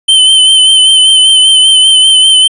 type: tone with vibrato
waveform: square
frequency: 3073 Hz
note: G7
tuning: 35 cents flat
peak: -3 dBFS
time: 0.08-2.48 s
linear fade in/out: 10 ms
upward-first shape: sine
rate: 5.1 Hz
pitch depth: 34 cents each way
effects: resampled to 24000 Hz